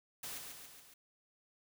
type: noise with echo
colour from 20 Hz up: white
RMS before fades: -44 dBFS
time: 0.23-0.38 s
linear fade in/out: 5 ms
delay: 140 ms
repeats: 4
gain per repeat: -4 dB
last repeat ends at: 0.94 s
effects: none